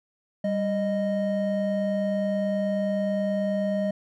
triangle tone pair together, 196.87 / 620 Hz, G3 / D#5, +8 / -6 cents, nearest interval octave + minor sixth, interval 1986 cents, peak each -24 dBFS, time 0.44-3.91 s, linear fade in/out 5 ms, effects none

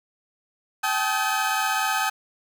30% pulse tone cluster, 777 / 861 / 1265 / 1538 Hz, G5 / A5 / D#6 / G6, -16 / -38 / +28 / -33 cents, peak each -25 / -24 / -24 / -28 dBFS, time 0.83-2.1 s, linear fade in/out 10 ms, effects none

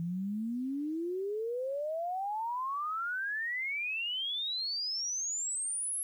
sine exponential sweep, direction up, 164.81 to 11270 Hz, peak -32 dBFS, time 0-6.03 s, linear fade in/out 0 ms, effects 11-bit

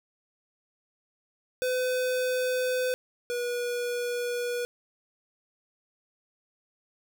square tone pair in turn, 506 / 484.5 Hz, B4 / B4, +42 / -33 cents, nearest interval minor second, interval 75 cents, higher first, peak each -26 / -29 dBFS, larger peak first, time 1.62-2.94 / 3.3-4.65 s, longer second, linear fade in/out 0 ms, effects none

